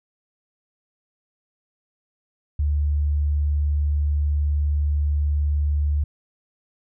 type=tone; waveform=sine; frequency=73.42 Hz; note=D2; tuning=in tune; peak=-18 dBFS; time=2.59-6.04 s; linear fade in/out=5 ms; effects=none